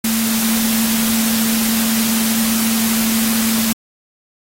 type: tone in noise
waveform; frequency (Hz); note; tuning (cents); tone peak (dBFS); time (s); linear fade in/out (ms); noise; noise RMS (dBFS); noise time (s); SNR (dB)
sine; 224.2; A3; +33; -16; 0.04-3.73; 5; white; -20; 0.04-3.73; +1
effects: AAC 48 kbps